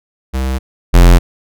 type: tone pair in turn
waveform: square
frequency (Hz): 65.41 / 43.58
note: C2 / F1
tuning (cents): 0 / -3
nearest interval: perfect fifth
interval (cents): 703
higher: first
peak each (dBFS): -15 / -3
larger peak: second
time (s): 0.33-0.59 / 0.93-1.19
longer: neither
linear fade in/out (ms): 20
effects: none